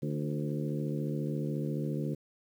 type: harmonic tone with a mistuned harmonic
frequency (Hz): 74.3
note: D2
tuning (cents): +21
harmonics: 2 / 3 / 4 / 5 / 6 / 7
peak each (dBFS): -33 / -37 / -39 / -41 / -43 / -44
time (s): 0.02-2.15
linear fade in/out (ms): 10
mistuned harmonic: 5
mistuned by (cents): -49
effects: 10-bit